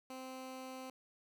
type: tone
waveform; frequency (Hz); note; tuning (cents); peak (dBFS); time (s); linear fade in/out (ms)
15% pulse; 260; C4; -11; -39; 0.1-0.9; 2
effects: none